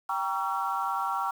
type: chord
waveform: sine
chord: G diminished seventh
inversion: none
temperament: just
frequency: 784 / 940.8 / 1128.9 / 1354.7 Hz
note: G5 / Bb5 / Db6 / Fb6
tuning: 0 / +16 / +31 / +47 cents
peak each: -32 dBFS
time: 0.09-1.31 s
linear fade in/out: 5 ms
effects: tanh soft clip ceiling -17 dBFS + 8-bit